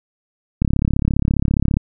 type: click train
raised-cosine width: 5 ms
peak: -4 dBFS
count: 41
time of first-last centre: 0.62-1.769 s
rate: 34.8 Hz
effects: none